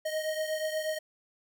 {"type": "beating tone pair", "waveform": "square", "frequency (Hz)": [622.3, 630.6], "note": ["D#5", "D#5"], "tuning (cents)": [0, 23], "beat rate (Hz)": 8.3, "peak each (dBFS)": [-32, -37], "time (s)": [0.05, 0.99], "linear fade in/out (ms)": 10, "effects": []}